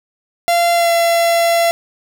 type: tone with pitch glide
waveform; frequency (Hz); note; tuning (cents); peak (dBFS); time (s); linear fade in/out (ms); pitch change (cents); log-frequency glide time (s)
45% pulse; 688 to 678.1; F5 to E5; -26 to +49; -11; 0.48-1.71; 0; -25; 0.74-0.91
effects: none